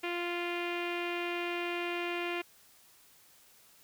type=tone with low-pass filter; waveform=sawtooth; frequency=348.2 Hz; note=F4; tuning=5 cents flat; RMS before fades=-35 dBFS; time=0.03-2.42 s; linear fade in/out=10 ms; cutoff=2600 Hz; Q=4.2; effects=white hiss -61 dBFS RMS until 3.83 s